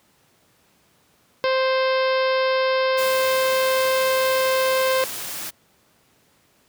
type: harmonic tone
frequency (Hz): 523.3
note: C5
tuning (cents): 0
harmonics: 1 / 2 / 3 / 4 / 5 / 6 / 7 / 8 / 9 / 10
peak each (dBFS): -19 / -25 / -29 / -31 / -33 / -35 / -36 / -37 / -38 / -39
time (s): 1.44-5.04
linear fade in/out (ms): 0
type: noise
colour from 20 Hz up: white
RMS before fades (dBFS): -31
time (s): 2.97-5.51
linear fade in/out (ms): 20
effects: pink hiss -60 dBFS RMS until 6.68 s + high-pass 100 Hz 12 dB/octave